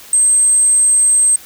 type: tone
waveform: sine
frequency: 8310 Hz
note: C9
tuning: 13 cents flat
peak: -8 dBFS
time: 0.13-1.36 s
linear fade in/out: 2 ms
effects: white hiss -38 dBFS RMS until 1.45 s